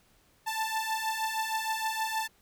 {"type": "beating tone pair", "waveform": "sawtooth", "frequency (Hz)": [879, 885.4], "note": ["A5", "A5"], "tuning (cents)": [-2, 11], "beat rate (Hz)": 6.4, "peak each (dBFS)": [-30, -28], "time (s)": [0.46, 2.28], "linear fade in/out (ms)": 20, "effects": ["pink hiss -65 dBFS RMS until 2.41 s"]}